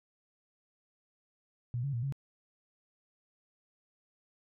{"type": "tone with pitch steps", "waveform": "sine", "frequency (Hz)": [121.1, 140.1, 118, 137.9], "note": ["B2", "C#3", "A#2", "C#3"], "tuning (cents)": [-34, 19, 22, -9], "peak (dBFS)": -31, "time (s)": [1.74, 2.124], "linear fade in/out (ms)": 0, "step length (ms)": 96, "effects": []}